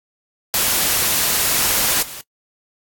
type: noise with level steps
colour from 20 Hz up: white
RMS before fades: -17 / -33 dBFS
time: 0.54-2.21 s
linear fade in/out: 0 ms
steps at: 2.02 s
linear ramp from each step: 10 ms
effects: noise-tail reverb RT60 0.1 s tail -26 dB re dry + AAC 64 kbps